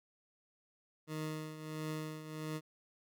20% pulse tone with tremolo, 155.56 Hz, D#3, in tune, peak -32 dBFS, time 1.07-2.61 s, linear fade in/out 50 ms, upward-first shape triangle, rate 1.5 Hz, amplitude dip 70%, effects none

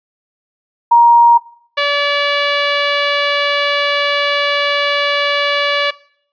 sine / 10% pulse tone pair in turn, 942 / 574.4 Hz, A#5 / D5, +18 / -39 cents, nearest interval major sixth, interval 857 cents, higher first, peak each -4 dBFS, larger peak neither, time 0.91-1.38 / 1.77-5.91 s, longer second, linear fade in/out 10 ms, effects noise-tail reverb RT60 0.6 s tail -21 dB re dry + resampled to 11025 Hz

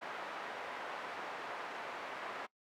pink band-pass noise, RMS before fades -44 dBFS, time 0.01-2.47 s, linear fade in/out 20 ms, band 630 to 1800 Hz, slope 12 dB/octave, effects noise-tail reverb RT60 0.1 s tail -21 dB re dry

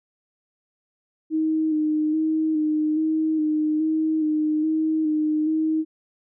sine tone with vibrato, 311.1 Hz, D#4, in tune, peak -19 dBFS, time 1.3-5.85 s, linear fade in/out 50 ms, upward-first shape square, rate 1.2 Hz, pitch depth 23 cents each way, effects none

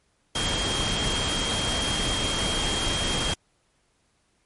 sine tone in noise, 3224 Hz, G7, 48 cents sharp, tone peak -28 dBFS, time 0.35-3.34 s, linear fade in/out 5 ms, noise pink, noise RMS -27 dBFS, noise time 0.35-3.34 s, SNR -4 dB, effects pink hiss -68 dBFS RMS until 4.45 s + MP3 48 kbps

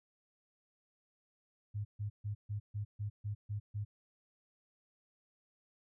sine tone bursts, 103.83 Hz, G#2, in tune, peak -35 dBFS, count 9, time 1.74-3.85 s, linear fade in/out 20 ms, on 110 ms, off 140 ms, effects none

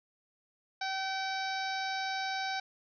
harmonic tone with a mistuned harmonic, 768 Hz, G5, 36 cents flat, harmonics 1 / 2 / 3 / 4 / 5 / 6 / 7 / 8, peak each -35 / -38 / -42 / -51 / -42 / -45 / -45 / -54 dBFS, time 0.81-2.6 s, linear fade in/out 5 ms, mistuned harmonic 8, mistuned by -16 cents, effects none

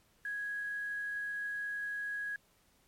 sine tone with quantisation, 1661.2 Hz, G#6, in tune, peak -35 dBFS, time 0.25-2.36 s, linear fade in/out 2 ms, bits 10, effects pink hiss -69 dBFS RMS until 2.87 s + MP3 64 kbps

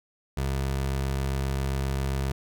25% pulse tone, 67.5 Hz, C#2, 45 cents flat, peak -22 dBFS, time 0.37-2.32 s, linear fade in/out 5 ms, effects none

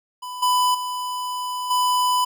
square tone with level steps, 997 Hz, B5, 16 cents sharp, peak -31 / -17 / -26 / -18 dBFS, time 0.22-2.25 s, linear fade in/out 10 ms, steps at 0.42 / 0.74 / 1.7 s, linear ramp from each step 10 ms, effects none

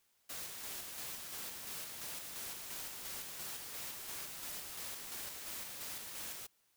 white noise with tremolo, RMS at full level -44 dBFS, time 0.29-6.47 s, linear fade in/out 10 ms, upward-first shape square, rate 2.9 Hz, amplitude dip 30%, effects white hiss -75 dBFS RMS until 6.76 s

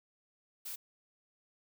blue noise, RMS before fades -42 dBFS, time 0.65-0.76 s, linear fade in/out 10 ms, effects none

